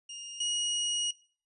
25% pulse tone pair in turn, 2837 / 2890 Hz, F7 / F#7, +27 / -41 cents, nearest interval unison, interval 32 cents, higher second, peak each -37 / -25 dBFS, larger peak second, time 0.09-0.4 / 0.4-1.11 s, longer second, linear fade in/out 5 ms, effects noise-tail reverb RT60 0.4 s tail -18 dB re dry + resampled to 24000 Hz

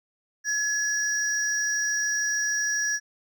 triangle tone pair together, 1698 / 5711 Hz, G#6 / F8, +38 / +38 cents, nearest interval octave + major sixth, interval 2100 cents, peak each -24 / -26 dBFS, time 0.44-3 s, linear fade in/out 50 ms, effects none

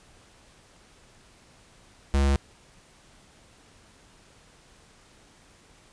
square tone, 69.3 Hz, C#2, in tune, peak -20 dBFS, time 2.14-2.36 s, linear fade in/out 0 ms, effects pink hiss -56 dBFS RMS until 5.92 s + resampled to 22050 Hz

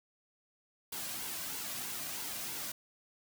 white noise with flanger, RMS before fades -40 dBFS, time 0.92-2.72 s, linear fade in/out 5 ms, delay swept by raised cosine 1.6 to 2.32 ms, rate 3.1 Hz, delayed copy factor -0.5, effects none

